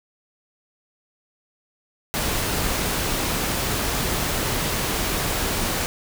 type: noise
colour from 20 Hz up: pink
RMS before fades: -24 dBFS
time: 2.14-5.86 s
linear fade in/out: 0 ms
effects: none